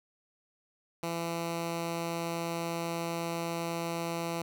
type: tone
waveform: 10% pulse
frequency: 168.1 Hz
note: E3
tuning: 34 cents sharp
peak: -24 dBFS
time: 1.03-4.42 s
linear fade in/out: 2 ms
effects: none